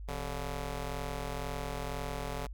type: ring-modulated tone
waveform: 10% pulse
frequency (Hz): 140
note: C#3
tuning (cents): +18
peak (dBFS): -25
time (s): 0.08-2.47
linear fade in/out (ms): 10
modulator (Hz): 301
effects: added 50 Hz sine -40 dBFS peak until 2.53 s